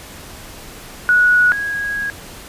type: tone pair in turn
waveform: sine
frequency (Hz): 1464 / 1649.5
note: F#6 / G#6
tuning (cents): -19 / -12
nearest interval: major second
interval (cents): 207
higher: second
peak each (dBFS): -9 / -19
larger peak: first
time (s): 1.09-1.52 / 1.52-2.1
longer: second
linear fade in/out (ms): 0
effects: pink hiss -36 dBFS RMS until 2.48 s + resampled to 32000 Hz